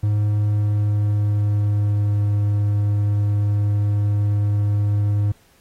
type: tone with pitch glide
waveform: triangle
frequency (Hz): 104.4 to 102.96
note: G#2 to G#2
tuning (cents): +10 to -15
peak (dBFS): -14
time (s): 0.03-5.32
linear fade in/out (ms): 5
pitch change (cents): -25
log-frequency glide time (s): 0.35-2.23
effects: pink hiss -57 dBFS RMS until 5.6 s + AAC 48 kbps